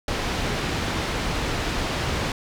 pink low-pass noise, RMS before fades -26 dBFS, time 0.08-2.32 s, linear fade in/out 2 ms, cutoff 4800 Hz, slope 12 dB/octave, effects none

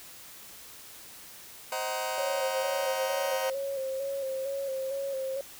sawtooth chord, C half-diminished seventh, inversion none, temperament just, 523.3 / 627.9 / 753.5 / 941.9 Hz, C5 / Eb5 / Gb5 / Bb5, 0 / +16 / +31 / +18 cents, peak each -32 dBFS, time 1.72-3.5 s, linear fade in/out 2 ms
sine tone with vibrato, 541 Hz, C#5, 42 cents flat, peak -30 dBFS, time 2.18-5.41 s, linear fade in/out 2 ms, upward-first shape square, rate 2.2 Hz, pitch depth 33 cents each way
effects white hiss -48 dBFS RMS until 5.59 s

